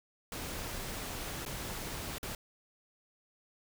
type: noise with dropouts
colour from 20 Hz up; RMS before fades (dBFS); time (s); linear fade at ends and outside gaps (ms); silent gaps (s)
pink; -40; 0.32-2.35; 2; 1.452-1.461 / 2.183-2.229
effects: none